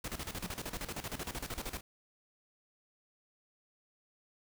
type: noise with tremolo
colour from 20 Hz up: pink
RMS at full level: -39 dBFS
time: 0.04-1.81 s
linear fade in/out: 5 ms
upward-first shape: square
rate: 13 Hz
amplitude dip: 75%
type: tone with exponential decay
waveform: sine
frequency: 179.1 Hz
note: F3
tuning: 44 cents sharp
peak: -35 dBFS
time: 0.44-0.53 s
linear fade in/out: 2 ms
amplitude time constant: 18 ms
effects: none